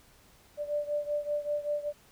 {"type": "beating tone pair", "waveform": "sine", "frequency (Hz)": [587.3, 592.5], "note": ["D5", "D5"], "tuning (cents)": [0, 15], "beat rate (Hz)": 5.2, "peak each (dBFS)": [-31, -34], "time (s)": [0.57, 1.93], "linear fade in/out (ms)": 50, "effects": ["pink hiss -60 dBFS RMS until 2.11 s"]}